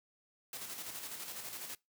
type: noise with tremolo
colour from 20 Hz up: white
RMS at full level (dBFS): -43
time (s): 0.53-1.75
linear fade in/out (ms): 2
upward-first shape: square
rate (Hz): 12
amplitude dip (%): 40
effects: noise-tail reverb RT60 0.2 s tail -23 dB re dry + high-pass 100 Hz 12 dB/octave